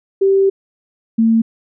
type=tone pair in turn; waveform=sine; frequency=389.5 / 225.8 Hz; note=G4 / A3; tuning=-11 / +45 cents; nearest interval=major sixth; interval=944 cents; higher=first; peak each=-9 dBFS; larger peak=neither; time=0.21-0.5 / 1.18-1.42 s; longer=first; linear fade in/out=10 ms; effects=none